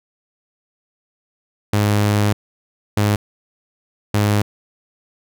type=tone bursts at uneven times; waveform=sawtooth; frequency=103.83 Hz; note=G#2; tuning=in tune; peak=-10 dBFS; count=3; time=1.73-2.33 / 2.97-3.16 / 4.14-4.42 s; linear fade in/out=5 ms; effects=none